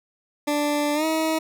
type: tone with pitch glide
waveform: 20% pulse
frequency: 293.7 to 318.4 Hz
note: D4 to D#4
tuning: 0 to +40 cents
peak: -16 dBFS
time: 0.47-1.39 s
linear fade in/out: 10 ms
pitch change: +140 cents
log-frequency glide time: 0.94-1.05 s
effects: none